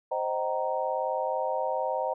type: chord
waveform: sine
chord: C minor seventh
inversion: none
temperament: equal with one note detuned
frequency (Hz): 523.3 / 622.3 / 766.1 / 932.3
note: C5 / Eb5 / G5 / Bb5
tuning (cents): 0 / 0 / -40 / 0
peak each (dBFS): -31 / -32 / -33 / -32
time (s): 0.11-2.14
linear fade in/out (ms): 10
effects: none